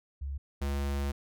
sine / square tone pair in turn, 69.3 / 70.11 Hz, C#2 / C#2, 0 / +20 cents, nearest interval unison, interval 20 cents, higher second, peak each -33 / -30 dBFS, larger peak second, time 0.21-0.38 / 0.61-1.12 s, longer second, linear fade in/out 10 ms, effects none

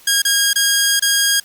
10% pulse tone with dropouts, 1630 Hz, G#6, 33 cents flat, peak -4 dBFS, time 0.07-1.4 s, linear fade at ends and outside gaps 5 ms, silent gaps 0.22-0.25 / 0.532-0.557 / 0.996-1.022 s, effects white hiss -46 dBFS RMS until 1.44 s + Opus 48 kbps

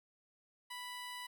15% pulse tone, 987.8 Hz, B5, in tune, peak -37 dBFS, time 0.7-1.27 s, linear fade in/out 10 ms, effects none

